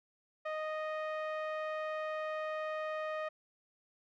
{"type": "tone with low-pass filter", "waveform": "sawtooth", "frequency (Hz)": 621, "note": "D#5", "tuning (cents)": -3, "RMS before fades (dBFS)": -38, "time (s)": [0.45, 3.29], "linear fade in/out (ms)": 10, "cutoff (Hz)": 1900, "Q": 1.2, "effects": []}